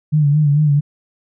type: tone with vibrato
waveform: sine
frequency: 147.9 Hz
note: D3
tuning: 13 cents sharp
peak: -10 dBFS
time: 0.12-0.81 s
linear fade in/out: 20 ms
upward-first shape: sine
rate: 4.5 Hz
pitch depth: 65 cents each way
effects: none

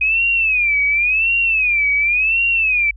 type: tone with vibrato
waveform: sine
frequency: 2500 Hz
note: D#7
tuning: 8 cents sharp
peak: -13 dBFS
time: 0.01-2.91 s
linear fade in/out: 5 ms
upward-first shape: sine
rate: 0.92 Hz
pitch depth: 170 cents each way
effects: added 50 Hz sine -35 dBFS peak until 2.96 s

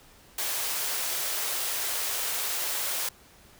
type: high-pass noise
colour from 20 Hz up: white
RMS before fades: -30 dBFS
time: 0.38-3.09 s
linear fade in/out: 5 ms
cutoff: 390 Hz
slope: 24 dB/octave
effects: pink hiss -55 dBFS RMS until 3.59 s

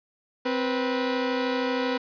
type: tone pair together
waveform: sawtooth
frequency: 260.8 / 488.7 Hz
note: C4 / B4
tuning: -5 / -18 cents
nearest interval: major seventh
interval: 1087 cents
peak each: -23 dBFS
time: 0.45-1.98 s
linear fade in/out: 10 ms
effects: resampled to 11025 Hz + 8-bit

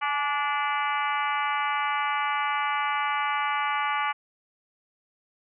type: harmonic tone with a mistuned harmonic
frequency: 291.1 Hz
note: D4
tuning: 15 cents flat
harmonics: 3 / 4 / 5 / 6 / 7 / 8 / 9 / 10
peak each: -29 / -28 / -34 / -37 / -34 / -34 / -43 / -39 dBFS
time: 0.01-4.13 s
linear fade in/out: 20 ms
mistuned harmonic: 3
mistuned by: -43 cents
effects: none

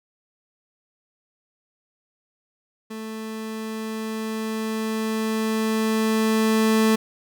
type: tone with level ramp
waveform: 30% pulse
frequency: 220 Hz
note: A3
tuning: in tune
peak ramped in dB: -29 to -13 dBFS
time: 2.9-6.96 s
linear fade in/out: 10 ms
effects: none

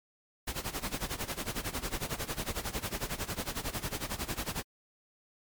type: noise with tremolo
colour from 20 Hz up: pink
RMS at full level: -33 dBFS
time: 0.47-4.63 s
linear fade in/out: 10 ms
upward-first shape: sine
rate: 11 Hz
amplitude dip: 85%
effects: MP3 96 kbps

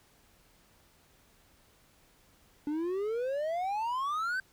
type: exponential sweep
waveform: triangle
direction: up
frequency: 288.7 to 1568 Hz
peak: -28 dBFS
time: 2.67-4.4 s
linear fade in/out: 2 ms
effects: pink hiss -64 dBFS RMS until 4.52 s

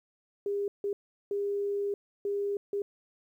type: tone bursts at uneven times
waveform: sine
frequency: 403.7 Hz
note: G#4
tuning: 49 cents flat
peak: -28 dBFS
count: 5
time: 0.46-0.68 / 0.84-0.93 / 1.31-1.94 / 2.25-2.57 / 2.73-2.82 s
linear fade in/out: 2 ms
effects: 11-bit

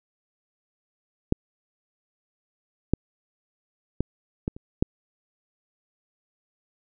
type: clicks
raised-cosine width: 3 ms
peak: -6 / -6 / -10 / -13 / -27 / -6 dBFS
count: 6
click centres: 1.324 / 2.936 / 4.006 / 4.479 / 4.565 / 4.825 s
effects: none

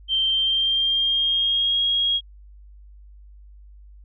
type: tone with pitch glide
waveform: sine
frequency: 3136 to 3281 Hz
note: G7 to G#7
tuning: 0 to -22 cents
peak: -18 dBFS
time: 0.08-2.21 s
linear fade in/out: 50 ms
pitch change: +78 cents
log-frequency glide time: 0.25-1.81 s
effects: added 50 Hz sine -43 dBFS peak until 4.04 s

